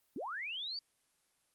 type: linear sweep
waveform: sine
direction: up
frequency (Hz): 205.9 to 4699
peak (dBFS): -38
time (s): 0.16-0.79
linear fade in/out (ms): 2
effects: white hiss -75 dBFS RMS until 1.54 s + Opus 24 kbps